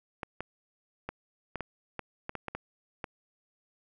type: clicks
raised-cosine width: 0.5 ms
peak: -20 dBFS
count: 11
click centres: 0.232 / 0.406 / 1.09 / 1.557 / 1.607 / 1.993 / 2.294 / 2.353 / 2.483 / 2.55 / 3.042 s
effects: none